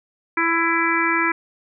harmonic tone, 332.9 Hz, E4, 17 cents sharp, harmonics 1 / 3 / 4 / 5 / 6 / 7, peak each -24 / -24 / -24 / -24 / -24 / -24 dBFS, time 0.37-1.32 s, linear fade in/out 5 ms, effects none

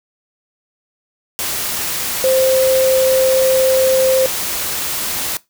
sine tone in noise, 523.3 Hz, C5, in tune, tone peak -11 dBFS, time 2.24-4.26 s, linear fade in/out 0 ms, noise white, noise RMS -21 dBFS, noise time 1.39-5.37 s, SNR +7 dB, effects noise-tail reverb RT60 0.2 s tail -20 dB re dry

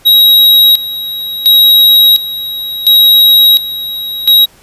square tone with tremolo, 3827 Hz, A#7, 45 cents sharp, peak -3 dBFS, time 0.05-4.46 s, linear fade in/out 20 ms, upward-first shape square, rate 0.71 Hz, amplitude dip 80%, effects pink hiss -43 dBFS RMS until 4.62 s + resampled to 32000 Hz

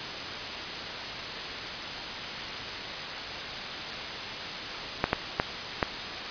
clicks, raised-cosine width 0.5 ms, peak -7 dBFS, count 4, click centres 5.041 / 5.131 / 5.399 / 5.828 s, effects white hiss -34 dBFS RMS until 6.3 s + resampled to 11025 Hz

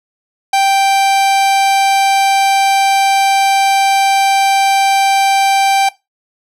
45% pulse tone, 784 Hz, G5, in tune, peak -9 dBFS, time 0.53-5.89 s, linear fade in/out 5 ms, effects noise-tail reverb RT60 0.2 s tail -18 dB re dry + low-pass 11000 Hz 12 dB/octave

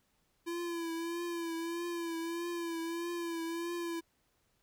square tone with vibrato, 337.7 Hz, E4, 42 cents sharp, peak -36 dBFS, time 0.46-4.01 s, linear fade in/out 20 ms, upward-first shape triangle, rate 1.6 Hz, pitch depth 49 cents each way, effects pink hiss -75 dBFS RMS until 4.62 s

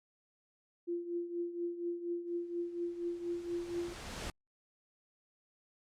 sine tone with tremolo, 345.7 Hz, F4, 18 cents flat, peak -32 dBFS, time 0.87-3.94 s, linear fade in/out 20 ms, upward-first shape triangle, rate 4.2 Hz, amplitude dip 75%
pink noise with exponential growth, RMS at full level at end -40 dBFS, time 2.27-4.3 s, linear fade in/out 1 ms, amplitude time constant 440 ms
effects low-pass 8000 Hz 12 dB/octave + Opus 48 kbps

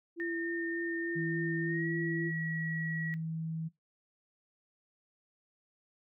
sine tone with vibrato, 336.7 Hz, E4, 37 cents sharp, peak -34 dBFS, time 0.16-2.32 s, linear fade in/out 50 ms, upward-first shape sine, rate 3.4 Hz, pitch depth 14 cents each way
sine tone with pitch glide, 1822 to 1921.4 Hz, A#6 to B6, -40 to -48 cents, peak -36 dBFS, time 0.2-3.14 s, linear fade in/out 0 ms, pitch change +92 cents, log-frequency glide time 1.66-1.87 s
sine tone, 161.6 Hz, E3, 34 cents flat, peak -34 dBFS, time 1.15-3.69 s, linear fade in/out 20 ms
effects noise-tail reverb RT60 0.2 s tail -21 dB re dry

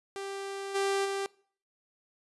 sawtooth tone with level steps, 393.4 Hz, G4, 6 cents sharp, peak -32 / -23 / -27 dBFS, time 0.16-1.26 s, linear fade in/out 0 ms, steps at 0.74 / 1.04 s, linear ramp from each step 20 ms, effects noise-tail reverb RT60 0.5 s tail -23 dB re dry + resampled to 24000 Hz

